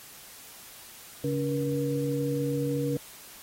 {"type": "tone cluster", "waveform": "sine", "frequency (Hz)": [140.7, 283.3, 477.7], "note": ["C#3", "C#4", "A#4"], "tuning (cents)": [26, 38, 42], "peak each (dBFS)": -30, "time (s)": [1.24, 2.97], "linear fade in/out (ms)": 2, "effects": ["white hiss -48 dBFS RMS until 3.42 s", "AAC 48 kbps"]}